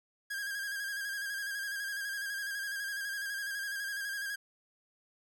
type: tone with vibrato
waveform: 45% pulse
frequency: 1621 Hz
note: G#6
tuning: 42 cents flat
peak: -35 dBFS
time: 0.3-4.36 s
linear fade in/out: 10 ms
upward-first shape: square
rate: 12 Hz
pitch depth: 37 cents each way
effects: none